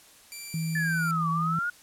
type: tone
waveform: 5% pulse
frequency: 2349 Hz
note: D7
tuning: in tune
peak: -27 dBFS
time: 0.32-1.11 s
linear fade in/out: 0 ms
type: tone with pitch glide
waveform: sine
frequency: 161.3 to 163.84 Hz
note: E3 to E3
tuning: -37 to -10 cents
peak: -27 dBFS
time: 0.54-1.59 s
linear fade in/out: 2 ms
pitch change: +27 cents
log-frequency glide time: 0.74-0.86 s
type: linear two-way sweep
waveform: sine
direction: down then up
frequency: 1760 to 1120 to 1457 Hz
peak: -26 dBFS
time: 0.75-1.7 s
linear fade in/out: 5 ms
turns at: 1.3 s
effects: white hiss -54 dBFS RMS until 1.82 s + low-pass 12000 Hz 12 dB/octave